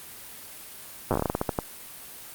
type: slowing click train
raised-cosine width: 1 ms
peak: -10 dBFS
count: 14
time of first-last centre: 1.11-1.588 s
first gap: 8 ms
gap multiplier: 1.23
effects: white hiss -43 dBFS RMS until 2.34 s + Opus 32 kbps